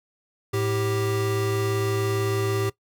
square tone pair together, 108.52 / 392 Hz, A2 / G4, -23 / 0 cents, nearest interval octave + minor seventh, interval 2223 cents, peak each -26 dBFS, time 0.53-2.7 s, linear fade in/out 10 ms, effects noise-tail reverb RT60 0.1 s tail -19 dB re dry

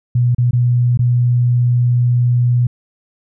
sine tone with dropouts, 122.1 Hz, B2, 19 cents flat, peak -10 dBFS, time 0.15-2.67 s, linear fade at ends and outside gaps 5 ms, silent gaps 0.348-0.382 / 0.51-0.531 / 0.974-0.991 s, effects none

